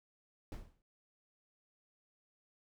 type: noise with exponential decay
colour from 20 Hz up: brown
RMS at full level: -40 dBFS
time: 0.52-0.82 s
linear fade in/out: 1 ms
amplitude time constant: 64 ms
effects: none